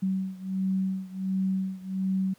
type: beating tone pair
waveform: sine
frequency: 189.4 / 190.8 Hz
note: F#3 / G3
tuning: +41 / -47 cents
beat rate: 1.4 Hz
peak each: -28 / -30 dBFS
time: 0.02-2.34 s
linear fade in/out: 10 ms
effects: pink hiss -61 dBFS RMS until 2.38 s + high-pass 80 Hz 12 dB/octave

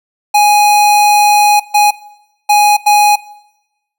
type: tone bursts at uneven times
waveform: square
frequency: 830.6 Hz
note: G#5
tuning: in tune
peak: -6 dBFS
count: 4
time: 0.34-1.6 / 1.74-1.91 / 2.49-2.77 / 2.86-3.16 s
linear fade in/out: 10 ms
effects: noise-tail reverb RT60 0.9 s tail -20 dB re dry

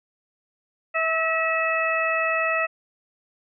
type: harmonic tone with a mistuned harmonic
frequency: 650 Hz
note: E5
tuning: 24 cents flat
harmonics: 1 / 2 / 3 / 4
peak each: -26 / -26 / -26 / -26 dBFS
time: 0.94-2.67 s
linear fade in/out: 20 ms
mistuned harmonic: 3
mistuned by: -22 cents
effects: none

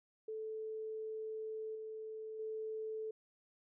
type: tone with level steps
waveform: sine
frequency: 437.5 Hz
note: A4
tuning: 10 cents flat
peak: -40 / -43 / -39 dBFS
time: 0.28-3.11 s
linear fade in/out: 5 ms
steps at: 1.75 / 2.39 s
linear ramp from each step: 5 ms
effects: none

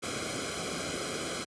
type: noise with comb filter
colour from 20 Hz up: pink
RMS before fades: -35 dBFS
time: 0.02-1.45 s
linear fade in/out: 20 ms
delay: 1.1 ms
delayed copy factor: -0.8
effects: high-pass 80 Hz 12 dB/octave + resampled to 22050 Hz

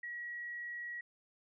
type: tone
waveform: sine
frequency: 1915 Hz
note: A#6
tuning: 46 cents sharp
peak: -40 dBFS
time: 0.03-1.01 s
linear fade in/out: 5 ms
effects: none

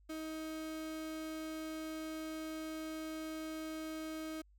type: tone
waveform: 35% pulse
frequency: 315.5 Hz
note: D#4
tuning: 24 cents sharp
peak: -39 dBFS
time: 0.09-4.42 s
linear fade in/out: 10 ms
effects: added 50 Hz sine -62 dBFS peak until 4.58 s

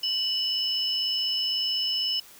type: tone pair together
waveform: sine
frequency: 2960 / 5242 Hz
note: F#7 / E8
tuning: 0 / -11 cents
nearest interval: minor seventh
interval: 989 cents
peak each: -27 dBFS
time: 0.03-2.2 s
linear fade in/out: 5 ms
effects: white hiss -50 dBFS RMS until 2.39 s

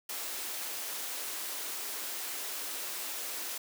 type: high-pass noise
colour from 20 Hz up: white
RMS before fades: -38 dBFS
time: 0.09-3.58 s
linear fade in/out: 5 ms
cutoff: 280 Hz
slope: 24 dB/octave
effects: none

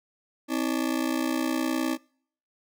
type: ring-modulated tone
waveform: 40% pulse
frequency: 290 Hz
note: D4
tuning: 22 cents flat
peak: -21 dBFS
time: 0.48-1.98 s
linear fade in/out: 50 ms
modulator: 29.8 Hz
effects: noise-tail reverb RT60 0.6 s tail -26 dB re dry

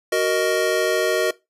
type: chord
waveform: square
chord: D# minor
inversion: first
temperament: just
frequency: 373.4 / 466.7 / 622.3 Hz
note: F#4 / A#4 / D#5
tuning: +16 / +2 / 0 cents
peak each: -23 dBFS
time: 0.12-1.31 s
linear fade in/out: 5 ms
effects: noise-tail reverb RT60 0.2 s tail -19 dB re dry + resampled to 32000 Hz

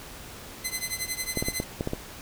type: tone with tremolo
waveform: 10% pulse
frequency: 2044 Hz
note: C7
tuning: 41 cents flat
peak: -17 dBFS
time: 0.64-1.64 s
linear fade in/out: 10 ms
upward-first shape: triangle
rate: 11 Hz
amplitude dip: 95%
type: clicks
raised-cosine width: 2 ms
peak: -14 dBFS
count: 7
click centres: 1.373 / 1.425 / 1.485 / 1.601 / 1.809 / 1.874 / 1.934 s
effects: pink hiss -43 dBFS RMS until 2.21 s

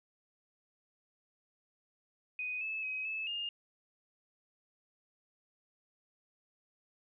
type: tone with pitch steps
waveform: sine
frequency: 2495 / 2608 / 2533 / 2607 / 2826 Hz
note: D#7 / E7 / D#7 / E7 / F7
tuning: +4 / -19 / +30 / -20 / +20 cents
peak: -35 dBFS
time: 2.39-3.49 s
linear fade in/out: 2 ms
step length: 220 ms
effects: none

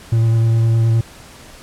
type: tone with vibrato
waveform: triangle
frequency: 113.9 Hz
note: A#2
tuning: 40 cents flat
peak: -9 dBFS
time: 0.12-1.01 s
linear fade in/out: 5 ms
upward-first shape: sine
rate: 9.7 Hz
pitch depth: 11 cents each way
effects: pink hiss -40 dBFS RMS until 1.62 s + low-pass 11000 Hz 12 dB/octave

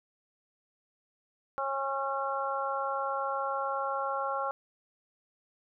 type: harmonic tone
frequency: 272.9 Hz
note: C#4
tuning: 27 cents flat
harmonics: 2 / 3 / 4 / 5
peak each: -35 / -35 / -35 / -35 dBFS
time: 1.58-4.51 s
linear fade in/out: 0 ms
effects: none

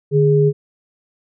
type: tone pair together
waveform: sine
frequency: 148.8 / 413.4 Hz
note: D3 / G#4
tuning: +23 / -8 cents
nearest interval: octave + tritone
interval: 1769 cents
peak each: -13 dBFS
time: 0.11-0.53 s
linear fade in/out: 50 ms
effects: none

